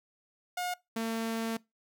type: tone pair in turn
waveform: sawtooth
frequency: 718 / 226.2 Hz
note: F5 / A3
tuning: +48 / +48 cents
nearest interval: octave + minor sixth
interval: 2000 cents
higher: first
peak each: -28 / -27 dBFS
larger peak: second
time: 0.57-0.74 / 0.96-1.57 s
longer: second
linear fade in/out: 5 ms
effects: noise-tail reverb RT60 0.2 s tail -22 dB re dry